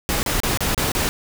pink noise bursts, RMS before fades -21 dBFS, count 6, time 0.09-1.09 s, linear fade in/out 0 ms, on 140 ms, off 32 ms, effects none

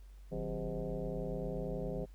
sine tone with frequency modulation, 181.5 Hz, F#3, 33 cents flat, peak -35 dBFS, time 0.31-2.06 s, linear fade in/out 20 ms, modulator 111 Hz, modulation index 3.8, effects added 48 Hz sine -50 dBFS peak until 2.14 s + pink hiss -70 dBFS RMS until 2.14 s

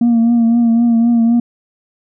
sine tone with vibrato, 233.1 Hz, A#3, in tune, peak -6 dBFS, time 0.01-1.4 s, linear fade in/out 5 ms, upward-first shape triangle, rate 3.9 Hz, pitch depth 44 cents each way, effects tanh soft clip ceiling -7 dBFS

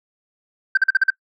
sine tone bursts, 1556 Hz, G6, 13 cents flat, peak -9 dBFS, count 6, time 0.75-1.103 s, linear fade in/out 5 ms, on 23 ms, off 43 ms, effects noise-tail reverb RT60 0.1 s tail -23 dB re dry + tanh soft clip ceiling -9 dBFS

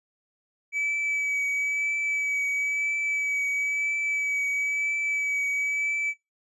triangle tone with vibrato, 2290 Hz, D7, 44 cents flat, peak -23 dBFS, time 0.72-6.14 s, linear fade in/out 50 ms, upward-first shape triangle, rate 1 Hz, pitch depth 21 cents each way, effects noise-tail reverb RT60 0.2 s tail -17 dB re dry + resampled to 24000 Hz

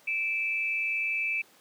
sine tone pair together, 2341 / 2611 Hz, D7 / E7, -6 / -17 cents, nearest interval major second, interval 189 cents, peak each -29 / -30 dBFS, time 0.07-1.42 s, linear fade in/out 10 ms, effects pink hiss -58 dBFS RMS until 1.6 s + high-pass 300 Hz 12 dB/octave

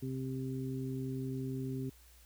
harmonic tone, 131.4 Hz, C3, 8 cents sharp, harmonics 1 / 2 / 3, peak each -38 / -39 / -44 dBFS, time 0.02-1.9 s, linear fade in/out 10 ms, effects added 60 Hz sine -59 dBFS peak until 2.25 s + white hiss -63 dBFS RMS until 2.25 s

